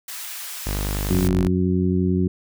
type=high-pass noise; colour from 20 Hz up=white; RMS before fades=-33 dBFS; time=0.08-1.28 s; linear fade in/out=5 ms; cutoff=1000 Hz; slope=12 dB/octave
type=tone; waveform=sawtooth; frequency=50.1 Hz; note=G1; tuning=38 cents sharp; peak=-19 dBFS; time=0.66-1.48 s; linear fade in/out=10 ms
type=harmonic tone; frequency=91.5 Hz; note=F#2; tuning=19 cents flat; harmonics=1 / 2 / 3 / 4; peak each=-23 / -20 / -25 / -25 dBFS; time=1.1-2.28 s; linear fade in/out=5 ms
effects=none